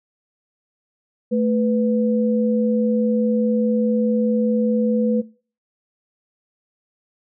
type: tone pair together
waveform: sine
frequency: 220 / 495.2 Hz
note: A3 / B4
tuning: 0 / +5 cents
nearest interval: octave + major second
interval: 1405 cents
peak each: -18 / -20 dBFS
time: 1.31-5.22 s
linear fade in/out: 20 ms
effects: noise-tail reverb RT60 0.4 s tail -22 dB re dry